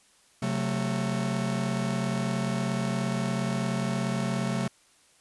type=chord; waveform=45% pulse; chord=F# diminished; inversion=second; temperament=just; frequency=133.2 / 185 / 222 Hz; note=C3 / F#3 / A3; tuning=+31 / 0 / +16 cents; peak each=-31 dBFS; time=0.42-4.68 s; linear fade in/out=5 ms; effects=white hiss -61 dBFS RMS until 5.2 s + resampled to 24000 Hz